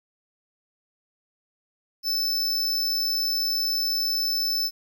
square tone, 5274 Hz, E8, in tune, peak -23 dBFS, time 2.03-4.71 s, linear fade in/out 50 ms, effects 10-bit

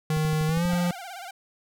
square tone with pitch glide, 155.56 to 175.62 Hz, D#3 to F3, 0 to +10 cents, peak -23 dBFS, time 0.1-0.91 s, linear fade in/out 2 ms, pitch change +210 cents, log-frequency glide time 0.47-0.65 s
click train, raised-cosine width 5 ms, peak -23 dBFS, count 8, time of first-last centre 0.17-0.735 s, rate 12.4 Hz
sawtooth tone with vibrato, 740 Hz, F#5, in tune, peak -33 dBFS, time 0.69-1.31 s, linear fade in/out 5 ms, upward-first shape sine, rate 17 Hz, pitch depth 130 cents each way
effects none

